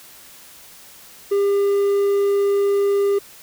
triangle tone, 400.9 Hz, G4, 39 cents sharp, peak -13 dBFS, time 1.31-3.19 s, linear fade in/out 10 ms, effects white hiss -44 dBFS RMS until 3.42 s

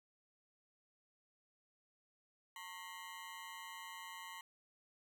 20% pulse ring-modulated tone, 1000 Hz, B5, 21 cents sharp, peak -40 dBFS, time 2.56-4.41 s, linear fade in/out 2 ms, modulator 89.9 Hz, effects none

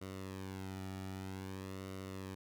sawtooth tone with flanger, 95.4 Hz, G2, 47 cents flat, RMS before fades -45 dBFS, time 0.01-2.35 s, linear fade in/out 10 ms, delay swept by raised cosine 1.2 to 1.93 ms, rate 0.52 Hz, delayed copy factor -0.65, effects none

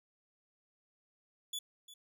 sawtooth tone with echo, 3440 Hz, A7, 40 cents flat, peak -34 dBFS, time 1.53-1.59 s, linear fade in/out 5 ms, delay 350 ms, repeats 1, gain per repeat -15 dB, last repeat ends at 1.94 s, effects none

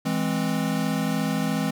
square chord, E augmented, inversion none, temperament equal, 164.81 / 207.7 / 261.6 Hz, E3 / G#3 / B#3, 0 / 0 / 0 cents, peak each -28 dBFS, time 0.05-1.71 s, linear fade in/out 10 ms, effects none

